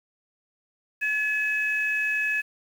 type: tone pair together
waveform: sine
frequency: 1707.9 / 2559 Hz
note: G#6 / D#7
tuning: +48 / +48 cents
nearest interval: perfect fifth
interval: 700 cents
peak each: -25 dBFS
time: 1.01-2.42 s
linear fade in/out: 20 ms
effects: tanh soft clip ceiling -15 dBFS + 8-bit